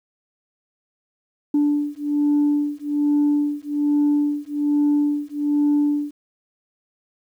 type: beating tone pair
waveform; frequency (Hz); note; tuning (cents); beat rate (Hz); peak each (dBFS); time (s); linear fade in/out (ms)
sine; 291.9 / 293.1; D4 / D4; -10 / -3; 1.2; -19; 1.54-6.11; 5
effects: tanh soft clip ceiling -12 dBFS + 9-bit